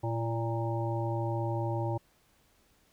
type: harmonic tone with a mistuned harmonic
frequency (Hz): 115.7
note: A#2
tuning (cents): -13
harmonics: 1 / 3 / 5 / 7 / 8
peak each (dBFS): -31 / -36 / -38 / -39 / -40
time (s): 0.03-1.98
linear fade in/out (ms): 10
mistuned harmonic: 3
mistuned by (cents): -34
effects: pink hiss -67 dBFS RMS until 2.92 s